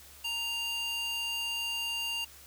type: tone with high-pass filter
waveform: square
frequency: 932.3 Hz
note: A#5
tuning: in tune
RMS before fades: -34 dBFS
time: 0.24-2.25 s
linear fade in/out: 10 ms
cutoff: 2300 Hz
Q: 4.2
effects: added 71 Hz sine -59 dBFS peak until 2.46 s + white hiss -53 dBFS RMS until 2.46 s